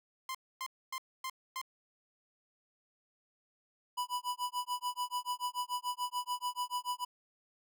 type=tone bursts; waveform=sawtooth; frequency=1046.5 Hz; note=C6; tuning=in tune; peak=-33 dBFS; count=5; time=0.29-1.615 s; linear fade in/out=2 ms; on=57 ms; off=260 ms
type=tone with tremolo; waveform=square; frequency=987.8 Hz; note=B5; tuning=in tune; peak=-32 dBFS; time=3.97-7.05 s; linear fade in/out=10 ms; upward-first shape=sine; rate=6.9 Hz; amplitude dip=100%
effects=none